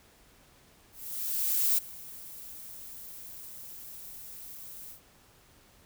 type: noise with ADSR envelope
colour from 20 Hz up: violet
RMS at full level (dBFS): -25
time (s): 0.92-5.01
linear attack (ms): 860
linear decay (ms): 11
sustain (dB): -20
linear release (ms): 110
effects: pink hiss -60 dBFS RMS until 5.85 s